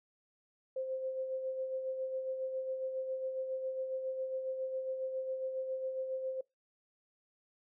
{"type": "tone with tremolo", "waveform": "sine", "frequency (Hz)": 523.3, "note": "C5", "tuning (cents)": 0, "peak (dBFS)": -33, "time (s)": [0.76, 6.41], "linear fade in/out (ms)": 5, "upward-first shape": "sine", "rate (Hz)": 7.3, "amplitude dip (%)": 45, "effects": ["noise-tail reverb RT60 0.2 s tail -24 dB re dry"]}